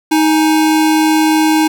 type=tone pair together; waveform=square; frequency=313.1 / 836 Hz; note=D#4 / G#5; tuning=+11 / +11 cents; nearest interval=octave + perfect fourth; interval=1700 cents; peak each=-10 / -18 dBFS; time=0.11-1.68 s; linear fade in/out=10 ms; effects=none